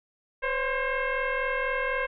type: tone with frequency modulation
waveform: sine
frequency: 552 Hz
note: C#5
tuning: 7 cents flat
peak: -25 dBFS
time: 0.42-2.07 s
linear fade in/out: 20 ms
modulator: 530 Hz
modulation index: 3.4
effects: none